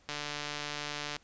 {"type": "click train", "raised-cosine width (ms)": 0.2, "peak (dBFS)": -19, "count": 159, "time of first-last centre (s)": [0.09, 1.165], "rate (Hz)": 147, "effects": ["pink hiss -64 dBFS RMS until 1.23 s", "resampled to 16000 Hz"]}